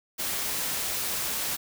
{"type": "noise", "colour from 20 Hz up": "white", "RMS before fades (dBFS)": -30, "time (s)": [0.18, 1.57], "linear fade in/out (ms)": 20, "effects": []}